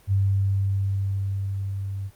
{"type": "tone with level ramp", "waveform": "sine", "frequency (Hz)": 98, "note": "G2", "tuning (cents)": 0, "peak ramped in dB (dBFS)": [-17, -28], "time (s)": [0.07, 2.11], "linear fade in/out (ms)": 50, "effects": ["pink hiss -56 dBFS RMS until 2.15 s", "Opus 24 kbps"]}